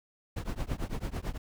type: noise with tremolo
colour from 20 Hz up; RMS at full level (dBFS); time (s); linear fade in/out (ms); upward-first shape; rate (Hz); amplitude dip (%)
brown; -30; 0.36-1.38; 10; triangle; 9; 100
effects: none